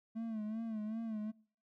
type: tone with vibrato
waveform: triangle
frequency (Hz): 220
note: A3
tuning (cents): 0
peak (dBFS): -35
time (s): 0.15-1.32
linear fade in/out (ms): 20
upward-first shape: sine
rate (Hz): 2.6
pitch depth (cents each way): 70
effects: noise-tail reverb RT60 0.5 s tail -24 dB re dry